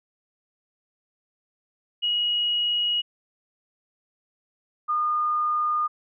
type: tone pair in turn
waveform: sine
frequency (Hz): 2899 / 1218.9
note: F#7 / D#6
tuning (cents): -36 / -36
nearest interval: octave + minor third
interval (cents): 1500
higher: first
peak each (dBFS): -21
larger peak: neither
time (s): 2.02-3.02 / 4.88-5.88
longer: neither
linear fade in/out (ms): 20
effects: none